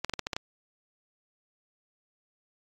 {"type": "clicks", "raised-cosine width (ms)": 0.2, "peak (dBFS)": -13, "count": 7, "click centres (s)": [0.046, 0.096, 0.137, 0.193, 0.269, 0.332, 0.365], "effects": ["AAC 48 kbps"]}